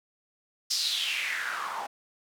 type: noise with band-pass filter sweep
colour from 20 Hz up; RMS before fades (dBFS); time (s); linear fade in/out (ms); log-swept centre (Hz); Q
white; -31; 0.7-1.87; 10; 5300 to 800; 4.9
effects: none

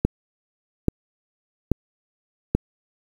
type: click train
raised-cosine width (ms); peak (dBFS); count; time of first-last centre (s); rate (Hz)
3; -4; 4; 0.05-2.55; 1.2
effects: 7-bit

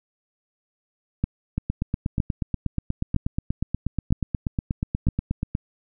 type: two click trains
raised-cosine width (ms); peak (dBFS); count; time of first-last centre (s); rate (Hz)
5; -11 / -9; 34 / 5; 1.58-5.551 / 1.24-5.086; 8.31 / 1.04
effects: none

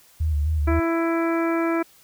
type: tone with vibrato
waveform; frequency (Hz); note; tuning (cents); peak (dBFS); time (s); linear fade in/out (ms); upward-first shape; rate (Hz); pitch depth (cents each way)
sine; 75.9; D#2; -42; -19; 0.2-0.8; 10; square; 3.9; 59
type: harmonic tone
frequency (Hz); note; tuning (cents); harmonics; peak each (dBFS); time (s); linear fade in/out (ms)
332; E4; +12; 1 / 2 / 3 / 4 / 5 / 6 / 7; -21 / -28 / -32 / -30 / -35 / -39 / -35; 0.67-1.83; 10
effects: white hiss -54 dBFS RMS until 2.03 s

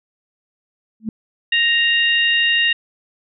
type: tone with exponential growth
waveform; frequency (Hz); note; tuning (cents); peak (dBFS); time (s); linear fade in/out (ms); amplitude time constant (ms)
sine; 220; A3; 0; -16; 1-1.09; 2; 19
type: harmonic tone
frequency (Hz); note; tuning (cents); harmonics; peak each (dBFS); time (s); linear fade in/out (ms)
932.3; A#5; 0; 2 / 3 / 4; -17 / -16 / -24; 1.52-2.73; 5
effects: none

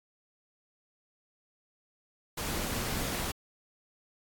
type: tone in noise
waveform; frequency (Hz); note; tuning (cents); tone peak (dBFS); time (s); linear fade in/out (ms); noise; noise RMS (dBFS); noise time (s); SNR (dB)
sine; 233.1; A#3; 0; -43; 2.58-3; 10; pink; -34; 2.37-3.32; -12
effects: AAC 64 kbps

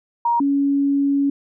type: tone pair in turn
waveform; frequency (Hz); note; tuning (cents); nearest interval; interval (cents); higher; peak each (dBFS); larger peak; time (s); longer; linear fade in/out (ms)
sine; 942 / 280.1; A#5 / C#4; +18 / +18; octave + major sixth; 2100; first; -15; neither; 0.25-0.4 / 0.4-1.3; second; 5
effects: none

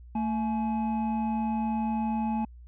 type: tone pair together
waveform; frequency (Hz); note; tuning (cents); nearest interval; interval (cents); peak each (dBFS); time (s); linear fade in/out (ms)
triangle; 224 / 847.1; A3 / G#5; +31 / +34; octave + major seventh; 2303; -25 / -30; 0.15-2.45; 5
effects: added 60 Hz sine -45 dBFS peak until 2.67 s + resampled to 8000 Hz

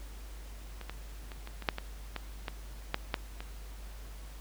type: clicks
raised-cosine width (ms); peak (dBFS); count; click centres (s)
0.3; -27 / -23 / -28 / -27 / -26 / -10 / -20 / -19 / -19 / -13 / -13 / -25; 12; 0.813 / 0.896 / 1.318 / 1.474 / 1.623 / 1.688 / 1.784 / 2.163 / 2.482 / 2.944 / 3.142 / 3.405
effects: added 50 Hz sine -43 dBFS peak until 4.4 s + pink hiss -54 dBFS RMS until 4.4 s

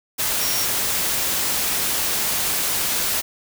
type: tone in noise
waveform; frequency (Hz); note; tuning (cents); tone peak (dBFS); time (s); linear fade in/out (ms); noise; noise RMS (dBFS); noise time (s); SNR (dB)
sine; 5588; F8; 0; -26; 0.4-0.66; 20; white; -22; 0.18-3.22; -7
effects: none

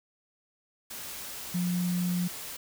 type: tone in noise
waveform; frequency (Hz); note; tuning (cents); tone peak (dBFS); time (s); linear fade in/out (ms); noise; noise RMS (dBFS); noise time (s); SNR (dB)
sine; 177.8; F3; +31; -26; 1.54-2.28; 10; white; -40; 0.9-2.57; +11
effects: none

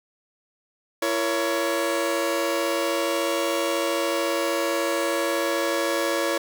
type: chord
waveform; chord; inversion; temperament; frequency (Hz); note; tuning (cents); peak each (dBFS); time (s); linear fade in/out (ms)
sawtooth; A# diminished; second; just; 335.6 / 466.2 / 559.4; E4 / A#4 / C#5; +31 / 0 / +16; -23 / -26 / -21; 1.02-6.38; 5
effects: none

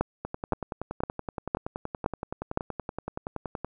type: two click trains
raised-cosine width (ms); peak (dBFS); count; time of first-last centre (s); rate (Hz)
1; -18 / -10; 37 / 6; 0.25-3.646 / 0.01-2.574; 10.6 / 1.95
effects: none

